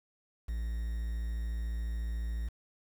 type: tone with quantisation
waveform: triangle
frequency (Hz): 57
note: A#1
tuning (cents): -38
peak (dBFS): -30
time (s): 0.48-2.49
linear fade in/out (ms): 10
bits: 9
effects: none